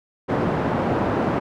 pink band-pass noise, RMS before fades -22 dBFS, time 0.28-1.4 s, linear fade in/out 20 ms, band 140 to 980 Hz, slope 12 dB/octave, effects none

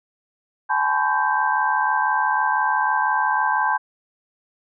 sine tone cluster, 795 / 861 / 1009 / 1093 / 1569 Hz, G5 / A5 / B5 / C#6 / G6, +24 / -38 / +37 / -25 / +1 cents, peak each -29 / -22 / -22 / -29 / -23 dBFS, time 0.69-3.78 s, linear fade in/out 20 ms, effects none

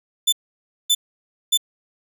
sawtooth tone bursts, 3520 Hz, A7, in tune, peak -11 dBFS, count 3, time 0.27-1.575 s, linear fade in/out 10 ms, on 55 ms, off 570 ms, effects none

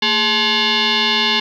sine tone with frequency modulation, 414.5 Hz, G#4, 3 cents flat, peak -13 dBFS, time 0.02-1.4 s, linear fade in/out 5 ms, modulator 641 Hz, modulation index 6.2, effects 8-bit

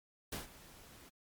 pink noise with ADSR envelope, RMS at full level -40 dBFS, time 0.32-1.1 s, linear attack 6 ms, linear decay 140 ms, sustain -17 dB, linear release 21 ms, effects MP3 96 kbps

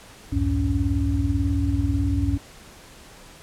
sine tone cluster, 63.5 / 83.8 / 102.1 / 280.7 Hz, B1 / E2 / G#2 / C#4, +49 / +29 / -29 / +22 cents, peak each -25 dBFS, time 0.32-2.38 s, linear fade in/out 10 ms, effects pink hiss -46 dBFS RMS until 3.42 s + low-pass 11000 Hz 12 dB/octave

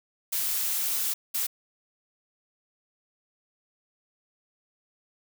blue noise bursts at uneven times, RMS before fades -28 dBFS, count 2, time 0.32-1.14 / 1.34-1.47 s, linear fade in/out 10 ms, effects none

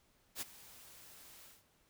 white noise with ADSR envelope, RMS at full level -39 dBFS, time 0.35-1.64 s, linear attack 62 ms, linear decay 24 ms, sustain -18 dB, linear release 180 ms, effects pink hiss -72 dBFS RMS until 1.89 s

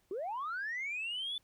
sine linear sweep, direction up, 348.9 to 3520 Hz, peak -34 dBFS, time 0.11-1.38 s, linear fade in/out 2 ms, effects tanh soft clip ceiling -32 dBFS + pink hiss -73 dBFS RMS until 1.43 s

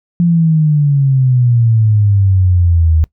sine exponential sweep, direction down, 174.61 to 77.78 Hz, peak -7 dBFS, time 0.2-3.04 s, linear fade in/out 0 ms, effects noise-tail reverb RT60 0.1 s tail -21 dB re dry

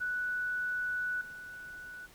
sine tone with level steps, 1480 Hz, F#6, in tune, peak -31 / -43 dBFS, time 0-2.07 s, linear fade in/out 20 ms, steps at 1.21 s, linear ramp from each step 2 ms, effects pink hiss -58 dBFS RMS until 2.14 s

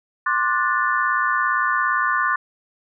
sine chord, D dominant seventh, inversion third, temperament just, 1057.2 / 1174.7 / 1468.3 / 1762 Hz, C6 / D6 / F#6 / A6, +18 / 0 / -14 / +2 cents, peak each -23 dBFS, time 0.26-2.36 s, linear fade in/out 5 ms, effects none

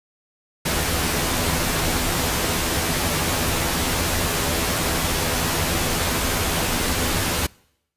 pink noise with comb filter, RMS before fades -22 dBFS, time 0.65-7.47 s, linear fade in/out 10 ms, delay 12 ms, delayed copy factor +0.6, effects noise-tail reverb RT60 0.8 s tail -26 dB re dry + resampled to 32000 Hz

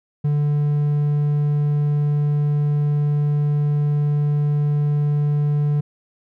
triangle tone, 146.83 Hz, D3, in tune, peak -14 dBFS, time 0.24-5.81 s, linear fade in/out 10 ms, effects none

